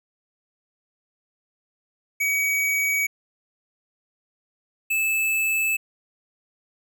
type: tone pair in turn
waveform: square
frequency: 2264 / 2619 Hz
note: C#7 / E7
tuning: +36 / -12 cents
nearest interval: minor third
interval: 252 cents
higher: second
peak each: -21 dBFS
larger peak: neither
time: 2.2-3.07 / 4.9-5.77 s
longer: neither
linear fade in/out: 10 ms
effects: none